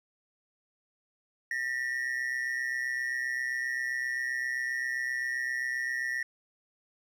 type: ring-modulated tone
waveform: triangle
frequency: 1864.7 Hz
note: A#6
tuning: in tune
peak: -25 dBFS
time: 1.51-6.23 s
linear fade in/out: 2 ms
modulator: 63.8 Hz
effects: none